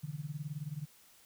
sine tone with tremolo, 148.5 Hz, D3, 20 cents sharp, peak -34 dBFS, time 0.03-0.86 s, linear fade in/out 10 ms, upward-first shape sine, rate 19 Hz, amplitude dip 90%, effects white hiss -62 dBFS RMS until 1.25 s

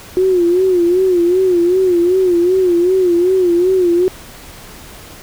sine tone with vibrato, 360.2 Hz, F#4, 46 cents flat, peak -9 dBFS, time 0.17-4.08 s, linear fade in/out 0 ms, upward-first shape sine, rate 2.6 Hz, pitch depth 91 cents each way, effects pink hiss -36 dBFS RMS until 5.22 s

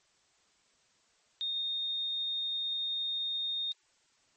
sine tone, 3680 Hz, A#7, 23 cents flat, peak -31 dBFS, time 1.41-3.72 s, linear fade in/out 0 ms, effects white hiss -69 dBFS RMS until 4.36 s + MP3 32 kbps

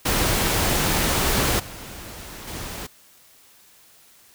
pink noise with level steps, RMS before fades -21 / -38 / -33 dBFS, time 0.05-2.87 s, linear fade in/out 10 ms, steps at 1.59 / 2.47 s, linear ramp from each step 10 ms, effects white hiss -53 dBFS RMS until 4.34 s

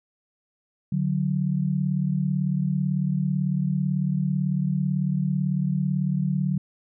sine tone pair together, 146.83 / 184.87 Hz, D3 / F#3, 0 / -1 cents, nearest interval major third, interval 399 cents, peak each -24 dBFS, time 0.92-6.58 s, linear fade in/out 5 ms, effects none

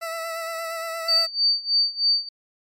20% pulse tone with vibrato, 659.3 Hz, E5, in tune, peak -23 dBFS, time 0.01-1.27 s, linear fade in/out 20 ms, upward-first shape sine, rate 8.6 Hz, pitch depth 24 cents each way
sine tone with tremolo, 4600 Hz, D8, 37 cents flat, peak -15 dBFS, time 1.08-2.29 s, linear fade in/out 5 ms, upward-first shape sine, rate 3.2 Hz, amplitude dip 90%
effects MP3 64 kbps

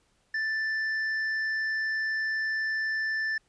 sine tone with hard clipping, 1764 Hz, A6, 4 cents sharp, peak -28 dBFS, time 0.34-3.38 s, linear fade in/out 5 ms, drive 4 dB, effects pink hiss -69 dBFS RMS until 3.48 s + resampled to 22050 Hz

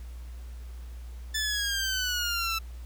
15% pulse exponential sweep, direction down, 1758 to 1318.5 Hz, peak -21 dBFS, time 1.34-2.59 s, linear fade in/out 10 ms, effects added 60 Hz sine -38 dBFS peak until 2.85 s + pink hiss -57 dBFS RMS until 2.85 s

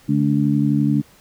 harmonic tone, 71.9 Hz, D2, 36 cents flat, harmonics 2 / 3 / 4, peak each -19 / -19 / -19 dBFS, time 0.08-1.02 s, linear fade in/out 20 ms, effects pink hiss -51 dBFS RMS until 1.2 s

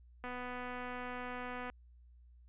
click train, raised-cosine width 0.5 ms, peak -29 dBFS, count 363, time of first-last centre 0.24-1.7 s, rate 248 Hz, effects added 60 Hz sine -57 dBFS peak until 2.48 s + resampled to 8000 Hz

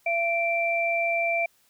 sine tone pair together, 676.5 / 2349 Hz, E5 / D7, +45 / 0 cents, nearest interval octave + minor seventh, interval 2155 cents, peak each -25 dBFS, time 0.06-1.46 s, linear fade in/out 5 ms, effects white hiss -64 dBFS RMS until 1.69 s

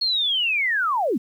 sine linear sweep, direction down, 4355 to 188.3 Hz, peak -19 dBFS, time 0.01-1.18 s, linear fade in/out 10 ms, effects 9-bit

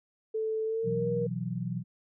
sine tone with pitch glide, 439.5 to 473.8 Hz, A4 to A#4, -2 to +28 cents, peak -28 dBFS, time 0.34-1.27 s, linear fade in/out 10 ms, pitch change +130 cents, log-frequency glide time 0.65-1.09 s
sine chord, B suspended fourth, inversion none, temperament equal, 123.47 / 164.81 / 185 Hz, B2 / E3 / F#3, 0 / 0 / 0 cents, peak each -35 dBFS, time 0.83-1.84 s, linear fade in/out 50 ms
effects none

